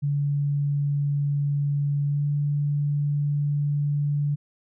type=tone with pitch glide; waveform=sine; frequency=143.4 to 145.23 Hz; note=D3 to D3; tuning=-41 to -19 cents; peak=-21 dBFS; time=0.02-4.36 s; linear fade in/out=20 ms; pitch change=+22 cents; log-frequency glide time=2.06-2.25 s; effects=none